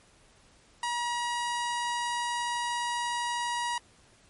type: tone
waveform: sawtooth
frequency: 957 Hz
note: A#5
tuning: 45 cents sharp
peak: -25 dBFS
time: 0.83-3.78 s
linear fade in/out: 2 ms
effects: pink hiss -60 dBFS RMS until 4.29 s + MP3 48 kbps